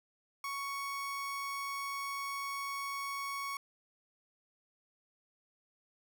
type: tone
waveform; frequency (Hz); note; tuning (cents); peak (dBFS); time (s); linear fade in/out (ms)
30% pulse; 1112; C#6; +5; -34; 0.44-3.57; 2
effects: none